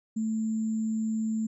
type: tone with sample-and-hold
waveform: sine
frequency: 220.7 Hz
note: A3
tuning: 5 cents sharp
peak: -26 dBFS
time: 0.16-1.47 s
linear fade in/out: 10 ms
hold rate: 7350 Hz
effects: resampled to 24000 Hz